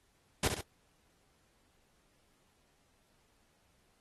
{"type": "noise with echo", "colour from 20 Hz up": "pink", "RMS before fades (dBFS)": -30, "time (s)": [0.43, 0.48], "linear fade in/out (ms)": 5, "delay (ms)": 66, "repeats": 2, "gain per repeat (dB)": -6, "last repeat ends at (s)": 0.612, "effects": ["pink hiss -72 dBFS RMS until 4 s", "AAC 32 kbps"]}